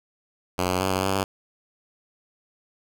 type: tone with pitch steps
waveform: 5% pulse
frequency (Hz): 90.9 / 91.6 / 95.1 / 93.8 / 96.3 / 97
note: F#2 / F#2 / F#2 / F#2 / G2 / G2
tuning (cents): -30 / -17 / +48 / +24 / -30 / -18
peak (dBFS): -11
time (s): 0.58-1.24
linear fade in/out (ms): 5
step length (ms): 110
effects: none